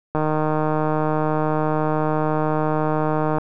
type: click train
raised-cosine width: 1 ms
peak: -8 dBFS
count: 499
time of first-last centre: 0.15-3.384 s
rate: 154 Hz
effects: none